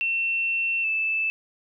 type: tone pair in turn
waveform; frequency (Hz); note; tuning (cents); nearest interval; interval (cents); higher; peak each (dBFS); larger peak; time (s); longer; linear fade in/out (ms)
sine; 2700 / 2632; E7 / E7; +41 / -3; unison; 44; first; -22; neither; 0.01-0.84 / 0.84-1.3; first; 0
effects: none